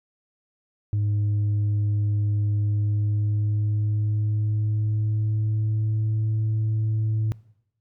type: tone with pitch glide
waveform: sine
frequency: 103.83 to 109.18 Hz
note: G#2 to A2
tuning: 0 to -13 cents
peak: -18 dBFS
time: 0.93-7.32 s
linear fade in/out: 0 ms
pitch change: +87 cents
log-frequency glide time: 2.6-6.33 s
effects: noise-tail reverb RT60 0.8 s tail -23 dB re dry + tanh soft clip ceiling -19 dBFS